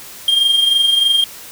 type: tone with amplitude modulation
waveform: triangle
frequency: 3209 Hz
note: G7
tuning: 40 cents sharp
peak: -7 dBFS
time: 0.28-1.24 s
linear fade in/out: 2 ms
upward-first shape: sine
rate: 23.2 Hz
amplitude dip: 50%
effects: white hiss -35 dBFS RMS until 1.51 s